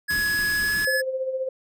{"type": "tone with pitch glide", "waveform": "square", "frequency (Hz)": [1683, 1707.5], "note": ["G#6", "G#6"], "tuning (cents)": [23, 48], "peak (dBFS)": -22, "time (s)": [0.08, 1.02], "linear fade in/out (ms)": 20, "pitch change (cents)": 25, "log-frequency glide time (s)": [0.54, 0.9]}
{"type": "band-stop noise", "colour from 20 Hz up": "pink", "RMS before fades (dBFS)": -35, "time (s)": [0.1, 0.85], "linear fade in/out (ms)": 2, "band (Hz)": [430, 990], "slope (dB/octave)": 48}
{"type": "tone with tremolo", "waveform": "sine", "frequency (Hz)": 523, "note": "C5", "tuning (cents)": -1, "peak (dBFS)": -22, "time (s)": [0.87, 1.49], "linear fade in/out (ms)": 5, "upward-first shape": "sine", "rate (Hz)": 15, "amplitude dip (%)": 55}
{"effects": []}